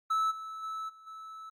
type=tone with level steps; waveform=triangle; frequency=1307 Hz; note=E6; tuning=15 cents flat; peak=-24 / -37 / -33 / -50 / -41 dBFS; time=0.1-1.5 s; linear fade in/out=10 ms; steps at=0.3 / 0.62 / 0.88 / 1.06 s; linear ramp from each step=20 ms; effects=Opus 48 kbps